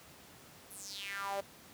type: tone with high-pass filter sweep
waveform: sawtooth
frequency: 198.7 Hz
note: G3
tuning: 24 cents sharp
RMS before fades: -41 dBFS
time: 0.7-1.41 s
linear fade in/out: 10 ms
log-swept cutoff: 12000 to 540 Hz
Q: 5
effects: pink hiss -56 dBFS RMS until 1.73 s + high-pass 100 Hz 12 dB/octave